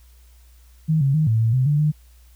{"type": "tone with pitch steps", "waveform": "sine", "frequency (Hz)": [157.8, 136.8, 155.5, 111.6, 113.1, 128.8, 147.2, 151.5], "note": ["D#3", "C#3", "D#3", "A2", "A2", "C3", "D3", "D#3"], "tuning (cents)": [25, -23, -1, 25, 48, -27, 4, -46], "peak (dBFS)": -15, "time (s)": [0.88, 1.92], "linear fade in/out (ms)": 20, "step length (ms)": 130, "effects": ["added 60 Hz sine -47 dBFS peak until 2.35 s", "white hiss -59 dBFS RMS until 2.35 s"]}